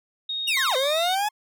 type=tone with pitch glide; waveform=sine; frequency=3729 to 3682 Hz; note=A#7 to A#7; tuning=0 to -22 cents; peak=-26 dBFS; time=0.29-1.15 s; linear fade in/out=5 ms; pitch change=-22 cents; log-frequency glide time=0.6-0.92 s
type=linear two-way sweep; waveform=40% pulse; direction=down then up; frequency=2925 to 503 to 859 Hz; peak=-21 dBFS; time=0.47-1.29 s; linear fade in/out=10 ms; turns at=0.76 s
type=tone with exponential decay; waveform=sawtooth; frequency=1069 Hz; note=C6; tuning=37 cents sharp; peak=-24 dBFS; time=0.57-1.31 s; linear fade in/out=2 ms; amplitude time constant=160 ms
effects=none